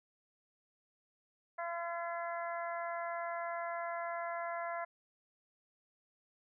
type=harmonic tone; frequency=340.4 Hz; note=F4; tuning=44 cents flat; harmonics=2 / 3 / 4 / 5 / 6; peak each=-39 / -43 / -45 / -47 / -49 dBFS; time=1.58-4.85 s; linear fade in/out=10 ms; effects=none